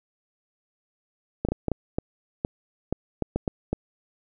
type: clicks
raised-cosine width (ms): 2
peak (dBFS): -11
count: 12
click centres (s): 1.45 / 1.487 / 1.52 / 1.683 / 1.717 / 1.985 / 2.449 / 2.926 / 3.223 / 3.36 / 3.478 / 3.73
effects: none